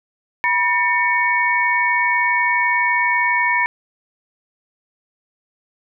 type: tone cluster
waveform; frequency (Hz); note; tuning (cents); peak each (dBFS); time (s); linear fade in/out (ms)
sine; 971 / 1802 / 2234; B5 / A6 / C#7; -30 / +41 / +13; -19; 0.44-3.66; 0
effects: none